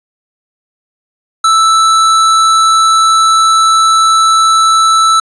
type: tone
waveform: square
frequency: 1318.5 Hz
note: E6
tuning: in tune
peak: -6 dBFS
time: 1.44-5.2 s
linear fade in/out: 5 ms
effects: resampled to 22050 Hz + 7-bit